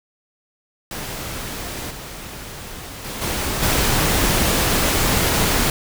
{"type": "noise with level steps", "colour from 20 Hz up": "pink", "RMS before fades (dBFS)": [-29, -34, -29, -23, -18], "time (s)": [0.91, 5.7], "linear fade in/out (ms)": 2, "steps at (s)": [1.9, 3.04, 3.21, 3.62], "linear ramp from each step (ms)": 10, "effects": []}